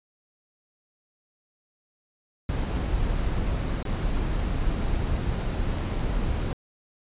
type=noise with dropouts; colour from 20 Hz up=brown; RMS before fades=-26 dBFS; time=2.49-6.53 s; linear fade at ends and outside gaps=1 ms; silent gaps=3.828-3.852 s; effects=resampled to 8000 Hz